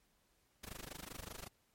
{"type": "noise with amplitude modulation", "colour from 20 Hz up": "pink", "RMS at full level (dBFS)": -45, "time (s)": [0.63, 1.48], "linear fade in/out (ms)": 10, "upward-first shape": "sine", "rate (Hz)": 25.2, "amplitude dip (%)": 100, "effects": ["pink hiss -75 dBFS RMS until 1.74 s", "MP3 64 kbps"]}